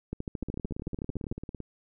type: two click trains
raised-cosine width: 3 ms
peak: -24 / -20 dBFS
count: 22 / 17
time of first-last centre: 0.43-1.603 / 0.13-1.315 s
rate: 17.9 / 13.5 Hz
effects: none